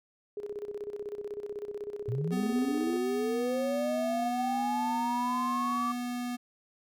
sine tone with tremolo, 413 Hz, G#4, 10 cents flat, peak -33 dBFS, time 0.37-2.97 s, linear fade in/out 2 ms, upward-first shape square, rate 16 Hz, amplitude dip 70%
sine linear sweep, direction up, 109.6 to 1172 Hz, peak -29 dBFS, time 2.08-5.92 s, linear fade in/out 5 ms
square tone with pitch glide, 250 to 244.7 Hz, B3 to B3, +21 to -16 cents, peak -33 dBFS, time 2.31-6.37 s, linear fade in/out 20 ms, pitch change -37 cents, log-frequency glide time 3.02-4.08 s
effects none

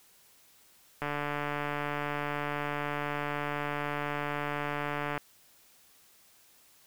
click train, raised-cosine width 0.5 ms, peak -18 dBFS, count 608, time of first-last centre 1.02-5.178 s, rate 146 Hz, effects white hiss -61 dBFS RMS until 6.86 s

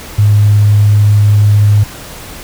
sine tone, 103.83 Hz, G#2, in tune, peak -4 dBFS, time 0.18-1.84 s, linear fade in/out 10 ms, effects pink hiss -29 dBFS RMS until 2.43 s

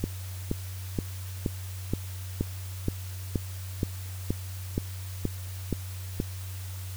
click train, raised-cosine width 3 ms, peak -13 dBFS, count 14, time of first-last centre 0.04-6.201 s, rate 2.11 Hz, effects added 93 Hz sine -35 dBFS peak until 6.96 s + white hiss -46 dBFS RMS until 6.96 s

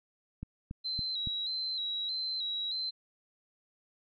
click train, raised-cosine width 5 ms, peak -26 dBFS, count 4, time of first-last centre 0.43-1.273 s, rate 3.56 Hz
sine tone with vibrato, 3979 Hz, B7, 12 cents sharp, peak -32 dBFS, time 0.84-2.91 s, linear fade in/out 20 ms, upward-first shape square, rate 1.6 Hz, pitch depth 47 cents each way
effects none

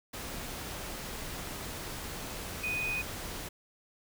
sine tone in noise, 2489 Hz, D#7, in tune, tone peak -31 dBFS, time 2.63-3.02 s, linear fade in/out 10 ms, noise pink, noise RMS -40 dBFS, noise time 0.13-3.49 s, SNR +6 dB, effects none

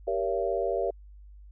sine chord, G diminished seventh, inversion none, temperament just, 392 / 470.4 / 564.5 / 677.4 Hz, G4 / Bb4 / Db5 / Fb5, 0 / +16 / +31 / +47 cents, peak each -31 dBFS, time 0.07-0.91 s, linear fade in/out 10 ms, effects added 50 Hz sine -46 dBFS peak until 1.51 s

